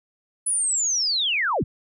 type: linear sweep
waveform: sine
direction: down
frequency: 10110 to 38.89 Hz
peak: -20 dBFS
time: 0.46-1.64 s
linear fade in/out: 10 ms
effects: none